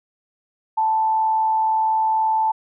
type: tone with frequency modulation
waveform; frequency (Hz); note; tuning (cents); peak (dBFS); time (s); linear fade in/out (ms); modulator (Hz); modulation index
sine; 879; A5; -2; -16; 0.77-2.52; 10; 121; 0.21
effects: none